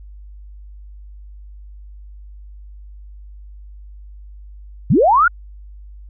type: linear sweep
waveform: sine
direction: up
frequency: 92.7 to 1469 Hz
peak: -9 dBFS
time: 4.9-5.28 s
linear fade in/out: 5 ms
effects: added 50 Hz sine -35 dBFS peak until 6.09 s